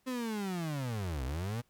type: linear two-way sweep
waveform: 35% pulse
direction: down then up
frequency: 261.9 to 61 to 123.1 Hz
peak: -32 dBFS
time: 0.06-1.62 s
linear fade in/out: 20 ms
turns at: 1.24 s
effects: pink hiss -73 dBFS RMS until 1.69 s